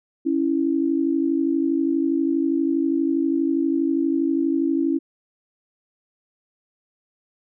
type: tone pair together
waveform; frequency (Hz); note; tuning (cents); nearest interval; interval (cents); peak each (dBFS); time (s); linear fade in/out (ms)
sine; 277.2 / 329.6; C#4 / E4; 0 / 0; minor third; 300; -21; 0.25-4.99; 20
effects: none